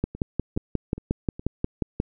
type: two click trains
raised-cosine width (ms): 3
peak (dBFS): -10 / -23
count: 12 / 4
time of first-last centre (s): 0.04-2.001 / 0.15-1.395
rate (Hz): 5.61 / 2.41
effects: none